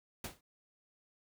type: noise with exponential decay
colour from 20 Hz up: pink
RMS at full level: -37 dBFS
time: 0.24-0.41 s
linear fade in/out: 5 ms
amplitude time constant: 36 ms
effects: none